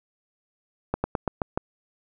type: slowing click train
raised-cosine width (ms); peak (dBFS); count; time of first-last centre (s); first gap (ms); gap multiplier
1; -10; 6; 0.94-1.575; 100; 1.12
effects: none